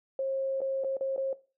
sine tone with dropouts, 537 Hz, C5, 45 cents sharp, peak -27 dBFS, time 0.19-1.33 s, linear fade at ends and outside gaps 2 ms, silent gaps 0.606-0.616 / 0.838-0.845 / 0.969-1.009 / 1.163-1.178 s, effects noise-tail reverb RT60 0.3 s tail -17 dB re dry

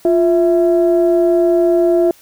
sine tone pair together, 349.3 / 659.3 Hz, F4 / E5, 0 / 0 cents, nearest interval major seventh, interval 1100 cents, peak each -10 / -14 dBFS, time 0.05-2.11 s, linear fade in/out 2 ms, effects tanh soft clip ceiling -3 dBFS + white hiss -47 dBFS RMS until 2.21 s

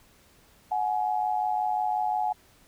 sine tone pair together, 737 / 842.6 Hz, F#5 / G#5, -7 / +25 cents, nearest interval major second, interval 232 cents, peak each -27 dBFS, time 0.71-2.33 s, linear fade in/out 10 ms, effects pink hiss -59 dBFS RMS until 2.67 s

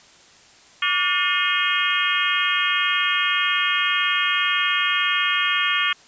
harmonic tone with a mistuned harmonic, 358.2 Hz, F4, 44 cents sharp, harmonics 3 / 4 / 5 / 6 / 7 / 8 / 9, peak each -26 / -26 / -26 / -26 / -26 / -26 / -26 dBFS, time 0.82-5.93 s, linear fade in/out 5 ms, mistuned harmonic 3, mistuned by +120 cents, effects white hiss -50 dBFS RMS until 6.07 s + resampled to 16000 Hz

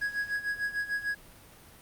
triangle tone with tremolo, 1661.2 Hz, G#6, in tune, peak -25 dBFS, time 0.01-1.15 s, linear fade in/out 10 ms, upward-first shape sine, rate 6.7 Hz, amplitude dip 80%, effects pink hiss -53 dBFS RMS until 1.81 s + Opus 48 kbps

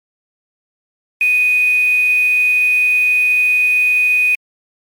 sine tone with quantisation, 2489 Hz, D#7, in tune, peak -10 dBFS, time 1.21-4.35 s, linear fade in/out 2 ms, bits 5, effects MP3 64 kbps

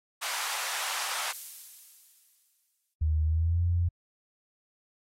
pink high-pass noise, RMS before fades -33 dBFS, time 0.21-1.33 s, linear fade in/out 20 ms, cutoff 800 Hz, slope 24 dB/octave
violet noise with exponential decay, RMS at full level -35 dBFS, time 1.33-2.94 s, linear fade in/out 2 ms, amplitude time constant 350 ms
sine tone with pitch glide, 77.78 to 86.8 Hz, D#2 to F2, 0 to -10 cents, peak -23 dBFS, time 3.01-3.89 s, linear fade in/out 10 ms, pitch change +190 cents, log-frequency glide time 3.24-3.62 s
effects low-pass 12000 Hz 12 dB/octave + AAC 48 kbps

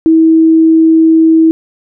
sine tone, 322.8 Hz, E4, 36 cents flat, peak -3 dBFS, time 0.06-1.51 s, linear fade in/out 0 ms, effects none

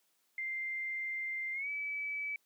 sine tone with pitch glide, 2093 to 2296 Hz, C7 to D7, 0 to -40 cents, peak -35 dBFS, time 0.38-2.36 s, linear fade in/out 2 ms, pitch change +160 cents, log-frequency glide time 1.53-1.69 s, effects white hiss -75 dBFS RMS until 2.45 s + high-pass 200 Hz 12 dB/octave

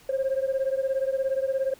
sine beating tone pair, 528 / 545 Hz, C5 / C#5, +16 / -29 cents, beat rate 17 Hz, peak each -24 / -26 dBFS, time 0.09-1.74 s, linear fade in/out 5 ms, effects tanh soft clip ceiling -19 dBFS + pink hiss -54 dBFS RMS until 1.79 s

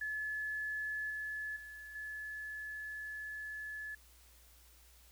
sine tone with level steps, 1717 Hz, A6, 43 cents flat, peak -36 / -38 / -47 / -41 dBFS, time 0.01-3.95 s, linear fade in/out 5 ms, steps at 1.1 / 1.56 / 1.95 s, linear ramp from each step 5 ms, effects added 60 Hz sine -62 dBFS peak until 5.11 s + white hiss -64 dBFS RMS until 5.11 s

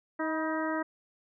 harmonic tone with a mistuned harmonic, 315.4 Hz, D#4, 24 cents sharp, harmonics 1 / 2 / 3 / 4 / 5 / 6, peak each -32 / -35 / -37 / -38 / -39 / -40 dBFS, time 0.19-0.83 s, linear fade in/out 10 ms, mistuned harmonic 3, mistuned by +38 cents, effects none

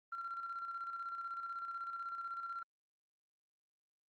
sine tone with tremolo, 1369 Hz, F6, 35 cents flat, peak -38 dBFS, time 0.12-2.63 s, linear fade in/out 5 ms, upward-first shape square, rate 16 Hz, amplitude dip 45%, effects tanh soft clip ceiling -35 dBFS + Opus 32 kbps

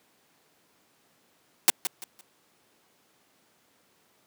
white noise with echo, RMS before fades -17 dBFS, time 1.68-1.7 s, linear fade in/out 0 ms, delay 170 ms, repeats 3, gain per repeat -11 dB, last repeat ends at 2.21 s, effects pink hiss -65 dBFS RMS until 4.26 s + high-pass 200 Hz 12 dB/octave

